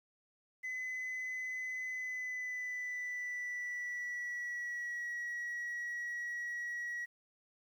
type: tone with pitch glide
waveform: sine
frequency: 2021 to 1917.5 Hz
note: B6 to A#6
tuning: +39 to +48 cents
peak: -35 dBFS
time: 0.63-7.06 s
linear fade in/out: 20 ms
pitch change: -91 cents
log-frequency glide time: 1.89-5.08 s
effects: tanh soft clip ceiling -36 dBFS + 11-bit